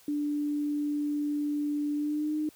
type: tone with pitch glide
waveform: sine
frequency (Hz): 293.7 to 305.3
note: D4 to D#4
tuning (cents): 0 to -33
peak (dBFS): -27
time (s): 0.08-2.49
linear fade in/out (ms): 2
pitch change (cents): +67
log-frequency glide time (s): 1.95-2.36
effects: white hiss -58 dBFS RMS until 2.55 s + high-pass 60 Hz 12 dB/octave